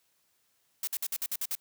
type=noise bursts; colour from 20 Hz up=blue; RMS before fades=-32 dBFS; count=8; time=0.83-1.552 s; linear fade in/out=2 ms; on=43 ms; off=54 ms; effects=white hiss -72 dBFS RMS until 1.6 s + high-pass 60 Hz 12 dB/octave